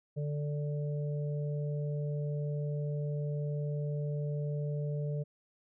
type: harmonic tone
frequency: 146.83 Hz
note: D3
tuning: in tune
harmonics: 1 / 3 / 4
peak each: -32 / -42 / -44 dBFS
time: 0.16-5.24 s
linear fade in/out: 20 ms
effects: none